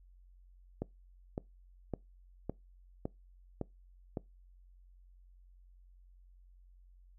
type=click train; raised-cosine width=2 ms; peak=-22 dBFS; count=7; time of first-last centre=0.82-4.172 s; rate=1.79 Hz; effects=noise-tail reverb RT60 0.2 s tail -23 dB re dry + added 45 Hz sine -57 dBFS peak until 7.18 s